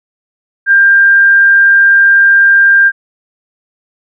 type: tone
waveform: sine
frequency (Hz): 1594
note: G6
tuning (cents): +28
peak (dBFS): -3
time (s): 0.66-2.92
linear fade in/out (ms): 50
effects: none